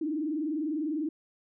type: tone with vibrato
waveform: sine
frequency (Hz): 305.9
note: D#4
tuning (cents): -29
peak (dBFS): -28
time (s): 0.01-1.09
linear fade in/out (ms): 5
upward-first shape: sine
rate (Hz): 20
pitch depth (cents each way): 130
effects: none